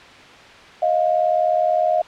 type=tone pair together; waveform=sine; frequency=629.2 / 709 Hz; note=D#5 / F5; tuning=+19 / +26 cents; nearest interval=major second; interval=207 cents; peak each=-18 dBFS; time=0.82-2.02 s; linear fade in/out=5 ms; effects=white hiss -42 dBFS RMS until 2.07 s + low-pass 3000 Hz 12 dB/octave